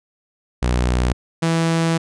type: tone pair in turn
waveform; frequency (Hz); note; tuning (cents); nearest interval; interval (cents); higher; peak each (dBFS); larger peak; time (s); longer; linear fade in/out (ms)
sawtooth; 61.4 / 164.77; B1 / E3; -9 / 0; octave + perfect fourth; 1709; second; -12; neither; 0.62-1.13 / 1.42-1.98; second; 10
effects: resampled to 22050 Hz